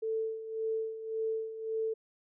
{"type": "tone with tremolo", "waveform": "sine", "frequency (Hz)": 443.7, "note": "A4", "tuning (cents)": 14, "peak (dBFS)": -29, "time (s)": [0.02, 1.94], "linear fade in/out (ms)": 10, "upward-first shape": "sine", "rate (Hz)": 1.8, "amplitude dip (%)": 70, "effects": []}